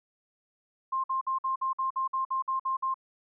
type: tone bursts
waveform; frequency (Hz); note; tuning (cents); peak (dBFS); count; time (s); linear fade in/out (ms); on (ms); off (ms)
sine; 1057; C6; +17; -26; 12; 0.92-2.943; 10; 120; 53
effects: none